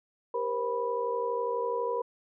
sine tone cluster, 396 / 473.9 / 526 / 984 Hz, G4 / A#4 / C5 / B5, +18 / +28 / +9 / -7 cents, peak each -38 / -30 / -37 / -33 dBFS, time 0.34-2.02 s, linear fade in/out 5 ms, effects none

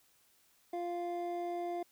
triangle tone pair together, 348.5 / 697 Hz, F4 / F5, -4 / -4 cents, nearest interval octave, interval 1200 cents, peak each -36 / -36 dBFS, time 0.73-1.83 s, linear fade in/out 5 ms, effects white hiss -69 dBFS RMS until 1.91 s

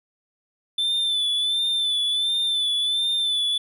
triangle tone with vibrato, 3520 Hz, A7, in tune, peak -19 dBFS, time 0.78-3.58 s, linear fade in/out 5 ms, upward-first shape sine, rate 1.4 Hz, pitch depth 46 cents each way, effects none

